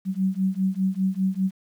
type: beating tone pair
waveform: sine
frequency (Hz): 187.4 / 192.4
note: F#3 / G3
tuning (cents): +22 / -32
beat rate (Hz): 5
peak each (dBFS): -24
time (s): 0.05-1.51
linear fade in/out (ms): 50
effects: 9-bit